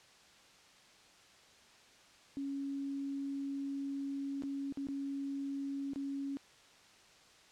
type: tone with dropouts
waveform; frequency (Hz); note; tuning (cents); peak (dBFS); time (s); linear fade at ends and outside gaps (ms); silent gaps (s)
sine; 277.2; C#4; 0; -36; 2.37-6.37; 0; 4.422-4.435 / 4.724-4.773 / 4.87-4.886 / 5.934-5.959
effects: white hiss -61 dBFS RMS until 7.51 s + low-pass 6000 Hz 12 dB/octave